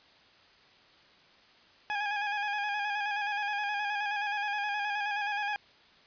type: tone with vibrato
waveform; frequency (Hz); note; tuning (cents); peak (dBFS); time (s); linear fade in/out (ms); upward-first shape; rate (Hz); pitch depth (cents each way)
20% pulse; 825; G#5; -12; -25; 1.9-5.56; 0; square; 9.5; 32
effects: white hiss -59 dBFS RMS until 6.06 s + resampled to 11025 Hz